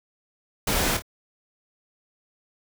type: noise with echo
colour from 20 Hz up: pink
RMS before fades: -24 dBFS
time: 0.67-0.97 s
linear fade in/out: 5 ms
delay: 26 ms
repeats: 2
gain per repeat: -8 dB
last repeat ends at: 1.022 s
effects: none